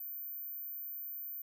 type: tone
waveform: sine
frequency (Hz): 14330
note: A9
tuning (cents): +30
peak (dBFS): -40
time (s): 0-1.42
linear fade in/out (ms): 5
effects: none